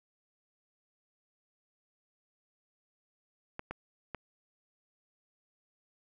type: clicks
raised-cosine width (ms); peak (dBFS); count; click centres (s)
0.5; -23; 3; 3.594 / 3.71 / 4.147
effects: none